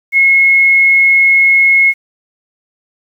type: tone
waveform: sine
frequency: 2171 Hz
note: C#7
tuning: 37 cents flat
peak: -5 dBFS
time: 0.12-1.94 s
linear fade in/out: 50 ms
effects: 7-bit